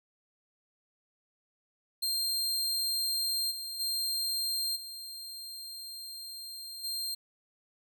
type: tone with level steps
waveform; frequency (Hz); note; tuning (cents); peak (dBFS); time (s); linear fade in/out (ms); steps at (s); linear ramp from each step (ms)
sawtooth; 4186; C8; 0; -26 / -34 / -27 / -38 / -30; 2.02-7.15; 10; 3.5 / 3.79 / 4.75 / 6.83; 20
effects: none